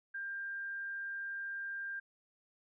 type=tone; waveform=sine; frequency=1594 Hz; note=G6; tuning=28 cents sharp; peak=-38 dBFS; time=0.14-2 s; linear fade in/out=10 ms; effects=none